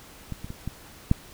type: clicks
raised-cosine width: 5 ms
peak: -20 / -23 / -23 / -18 / -6 dBFS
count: 5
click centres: 0.323 / 0.445 / 0.504 / 0.676 / 1.114 s
effects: pink hiss -48 dBFS RMS until 1.33 s